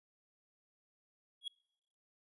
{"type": "tone with exponential growth", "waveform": "triangle", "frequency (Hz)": 3322, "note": "G#7", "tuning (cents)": 0, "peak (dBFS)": -33, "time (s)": [1.41, 1.48], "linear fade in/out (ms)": 5, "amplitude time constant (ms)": 15, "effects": ["noise-tail reverb RT60 0.9 s tail -26 dB re dry", "resampled to 24000 Hz"]}